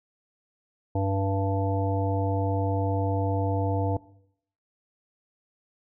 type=harmonic tone; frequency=97.5 Hz; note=G2; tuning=9 cents flat; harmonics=1 / 3 / 5 / 7 / 9; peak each=-25 / -30 / -32 / -33 / -35 dBFS; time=0.95-3.97 s; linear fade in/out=5 ms; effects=noise-tail reverb RT60 0.7 s tail -19 dB re dry